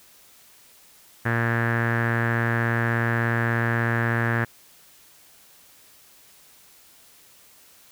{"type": "tone with low-pass filter", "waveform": "sawtooth", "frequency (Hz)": 116.54, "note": "A#2", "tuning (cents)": 0, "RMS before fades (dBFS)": -23, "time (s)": [1.25, 4.45], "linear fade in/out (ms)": 10, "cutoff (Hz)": 1700, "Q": 7.1, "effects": ["white hiss -53 dBFS RMS until 7.91 s"]}